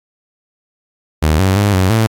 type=tone with pitch steps; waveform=sawtooth; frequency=77.5 / 95.2 / 102.2 / 93.4 / 111.6 Hz; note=D#2 / F#2 / G#2 / F#2 / A2; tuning=-6 / +50 / -27 / +17 / +25 cents; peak=-6 dBFS; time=1.22-2.07 s; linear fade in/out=10 ms; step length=170 ms; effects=AAC 64 kbps